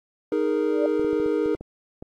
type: chord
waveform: triangle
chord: D# suspended fourth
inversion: none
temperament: just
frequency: 311.1 / 414.8 / 466.7 Hz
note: D#4 / G#4 / A#4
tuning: 0 / -2 / +2 cents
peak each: -23 dBFS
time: 0.32-1.55 s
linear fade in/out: 2 ms
type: tone with exponential growth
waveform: sine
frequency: 587 Hz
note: D5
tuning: 1 cent flat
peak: -18 dBFS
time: 0.63-0.86 s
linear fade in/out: 2 ms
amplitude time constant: 49 ms
type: clicks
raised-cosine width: 2 ms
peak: -24 dBFS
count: 9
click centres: 0.996 / 1.047 / 1.131 / 1.2 / 1.261 / 1.46 / 1.551 / 1.61 / 2.025 s
effects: AAC 64 kbps